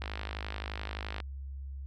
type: click train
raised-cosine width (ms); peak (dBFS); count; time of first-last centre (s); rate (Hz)
0.3; -21; 62; 0.02-1.202; 51.6
effects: added 68 Hz sine -38 dBFS peak until 1.86 s